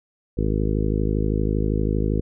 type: harmonic tone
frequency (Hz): 52.6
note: G#1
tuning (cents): +23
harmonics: 1 / 2 / 3 / 4 / 5 / 6 / 7 / 8 / 9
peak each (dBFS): -23 / -26 / -28 / -29 / -30 / -31 / -31 / -32 / -33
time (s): 0.37-2.21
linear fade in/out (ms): 10
effects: none